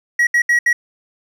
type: tone bursts at uneven times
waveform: triangle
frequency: 1913 Hz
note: A#6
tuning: 44 cents sharp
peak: -9 dBFS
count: 4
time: 0.19-0.27 / 0.34-0.42 / 0.49-0.59 / 0.66-0.73 s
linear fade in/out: 5 ms
effects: none